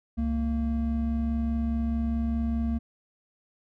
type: tone pair together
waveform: triangle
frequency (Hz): 68.1 / 229.1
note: C#2 / A#3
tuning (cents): -30 / -30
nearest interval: octave + major sixth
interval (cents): 2100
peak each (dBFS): -26 / -25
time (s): 0.17-2.79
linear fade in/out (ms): 20
effects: none